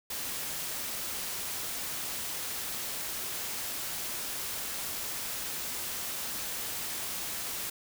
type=noise; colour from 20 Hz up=white; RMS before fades=-36 dBFS; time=0.1-7.7 s; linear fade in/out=5 ms; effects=none